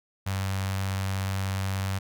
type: tone with notch filter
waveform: sawtooth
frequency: 96.5 Hz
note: G2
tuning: 27 cents flat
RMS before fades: -29 dBFS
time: 0.26-1.99 s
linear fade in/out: 10 ms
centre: 340 Hz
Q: 0.52
effects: none